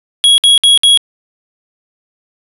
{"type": "tone bursts", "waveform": "square", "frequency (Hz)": 3322, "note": "G#7", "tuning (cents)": 0, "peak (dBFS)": -5, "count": 4, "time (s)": [0.24, 0.974], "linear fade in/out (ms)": 0, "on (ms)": 140, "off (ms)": 58, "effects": ["resampled to 24000 Hz", "7-bit"]}